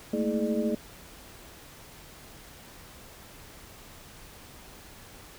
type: tone cluster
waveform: sine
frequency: 215.4 / 228.4 / 323.1 / 422.4 / 599 Hz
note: A3 / A#3 / E4 / G#4 / D5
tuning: -37 / -35 / -35 / +29 / +34 cents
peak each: -31 / -29 / -34 / -32 / -33 dBFS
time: 0.13-0.75 s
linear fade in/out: 5 ms
effects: pink hiss -49 dBFS RMS until 5.38 s